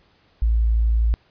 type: tone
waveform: sine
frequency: 56.1 Hz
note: A1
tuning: 34 cents sharp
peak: -15 dBFS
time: 0.42-1.14 s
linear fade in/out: 0 ms
effects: pink hiss -59 dBFS RMS until 1.3 s + resampled to 11025 Hz